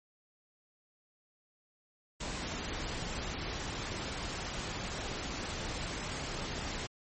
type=noise; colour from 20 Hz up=pink; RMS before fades=-38 dBFS; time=2.2-6.87 s; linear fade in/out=10 ms; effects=MP3 32 kbps